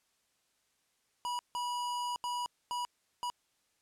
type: tone bursts at uneven times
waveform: square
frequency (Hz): 973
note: B5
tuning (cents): -26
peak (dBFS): -34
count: 5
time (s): 1.25-1.39 / 1.55-2.16 / 2.24-2.46 / 2.71-2.85 / 3.23-3.3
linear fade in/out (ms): 0
effects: white hiss -75 dBFS RMS until 3.81 s + low-pass 10000 Hz 12 dB/octave